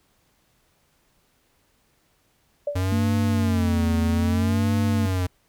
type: tone with exponential decay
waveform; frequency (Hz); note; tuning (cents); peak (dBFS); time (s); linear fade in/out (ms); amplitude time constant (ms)
sine; 580; D5; -22; -20; 2.67-2.89; 5; 47
type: tone with vibrato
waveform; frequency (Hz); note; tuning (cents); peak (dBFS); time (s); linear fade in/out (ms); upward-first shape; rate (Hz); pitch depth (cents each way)
square; 91; F#2; -28; -22; 2.75-5.27; 10; sine; 0.61; 140
type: tone with pitch glide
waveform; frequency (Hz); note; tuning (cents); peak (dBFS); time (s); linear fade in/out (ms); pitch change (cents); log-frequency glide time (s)
sine; 226.9 to 224.7; A#3 to A3; -47 to +37; -22; 2.92-5.06; 0; -16; 3.42-4.92
effects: pink hiss -65 dBFS RMS until 5.48 s